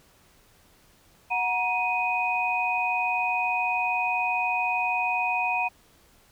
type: tone cluster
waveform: sine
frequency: 734 / 947 / 2494 Hz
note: F#5 / A#5 / D#7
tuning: -14 / +27 / +3 cents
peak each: -28 / -29 / -26 dBFS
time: 1.3-5.69 s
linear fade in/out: 20 ms
effects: pink hiss -59 dBFS RMS until 6.31 s